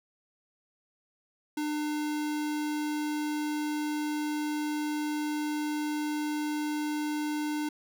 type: tone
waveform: square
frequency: 300 Hz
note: D4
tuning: 37 cents sharp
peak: -30 dBFS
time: 1.57-7.69 s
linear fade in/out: 5 ms
effects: none